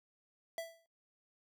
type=tone with exponential decay; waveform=square; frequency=662 Hz; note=E5; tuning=7 cents sharp; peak=-36 dBFS; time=0.58-0.86 s; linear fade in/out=1 ms; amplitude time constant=60 ms; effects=noise-tail reverb RT60 0.3 s tail -25 dB re dry